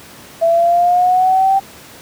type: exponential sweep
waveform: sine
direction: up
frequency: 662 to 784 Hz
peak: -9 dBFS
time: 0.41-1.6 s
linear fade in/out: 20 ms
effects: pink hiss -38 dBFS RMS until 2.01 s + high-pass 100 Hz 12 dB/octave